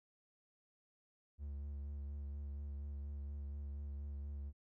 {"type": "tone with vibrato", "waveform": "triangle", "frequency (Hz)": 71.3, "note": "C#2", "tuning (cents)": 49, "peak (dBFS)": -40, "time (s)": [1.38, 4.53], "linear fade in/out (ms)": 50, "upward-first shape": "sine", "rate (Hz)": 4.2, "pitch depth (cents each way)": 25, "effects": []}